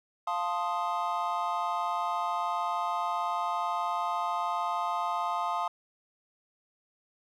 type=chord; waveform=triangle; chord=F dominant seventh; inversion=none; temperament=equal; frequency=698.5 / 880 / 1046.5 / 1244.5 Hz; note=F5 / A5 / C6 / Eb6; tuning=0 / 0 / 0 / 0 cents; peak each=-32 dBFS; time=0.27-5.68 s; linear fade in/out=5 ms; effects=none